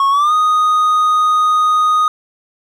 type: tone with pitch glide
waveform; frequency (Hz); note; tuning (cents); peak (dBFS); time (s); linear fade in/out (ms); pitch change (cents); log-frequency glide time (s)
triangle; 1100 to 1241.9; C#6 to D#6; -14 to -4; -8; 0-2.08; 2; +210; 0.1-0.33
effects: none